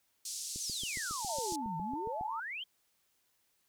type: band-pass noise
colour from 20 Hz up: white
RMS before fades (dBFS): -41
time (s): 0.25-1.56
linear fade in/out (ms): 5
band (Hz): 4500 to 8700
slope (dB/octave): 24
type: click train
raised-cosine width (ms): 3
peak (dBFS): -34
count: 13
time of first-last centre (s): 0.56-2.211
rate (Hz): 7.27
type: exponential two-way sweep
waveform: sine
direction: down then up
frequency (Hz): 6645 to 155.56 to 3260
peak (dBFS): -38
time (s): 0.6-2.64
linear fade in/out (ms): 10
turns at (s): 1.77
type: tone with vibrato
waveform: sine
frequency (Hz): 880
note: A5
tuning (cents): 0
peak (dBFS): -37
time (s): 1.29-2.4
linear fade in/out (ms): 5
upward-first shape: square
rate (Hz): 3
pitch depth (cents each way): 41
effects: white hiss -75 dBFS RMS until 3.68 s